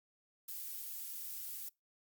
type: noise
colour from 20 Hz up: violet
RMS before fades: -44 dBFS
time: 0.48-1.69 s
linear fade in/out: 5 ms
effects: noise-tail reverb RT60 0.2 s tail -24 dB re dry + Opus 48 kbps